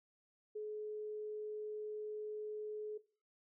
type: tone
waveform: sine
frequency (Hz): 425.3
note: G#4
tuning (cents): +41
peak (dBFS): -40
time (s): 0.55-2.98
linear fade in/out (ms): 10
effects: noise-tail reverb RT60 0.4 s tail -18 dB re dry